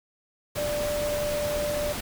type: tone in noise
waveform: sine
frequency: 590 Hz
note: D5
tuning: 8 cents sharp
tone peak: -26 dBFS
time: 0.57-1.93 s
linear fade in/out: 10 ms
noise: pink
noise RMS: -33 dBFS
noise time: 0.55-2.01 s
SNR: +4 dB
effects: none